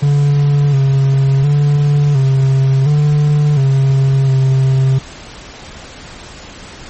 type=tone with pitch steps; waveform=triangle; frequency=143.5 / 136.1 / 145 / 134.3 / 147.8 / 135.3 / 133 Hz; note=D3 / C#3 / D3 / C3 / D3 / C#3 / C3; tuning=-40 / -31 / -22 / +46 / +11 / -42 / +29 cents; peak=-6 dBFS; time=0.02-4.99 s; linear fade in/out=10 ms; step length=710 ms; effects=pink hiss -33 dBFS RMS until 6.89 s + MP3 32 kbps